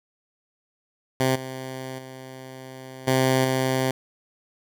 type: tone with level steps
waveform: 10% pulse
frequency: 130.81 Hz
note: C3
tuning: in tune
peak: -11 / -24 / -30 / -10 / -13 dBFS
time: 1.2-3.91 s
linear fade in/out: 2 ms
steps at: 1.35 / 1.98 / 3.07 / 3.44 s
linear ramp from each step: 10 ms
effects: none